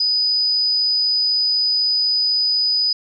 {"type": "tone", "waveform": "sine", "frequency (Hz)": 4978, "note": "D#8", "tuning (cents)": 0, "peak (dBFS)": -15, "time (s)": [0, 2.93], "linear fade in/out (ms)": 5, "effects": []}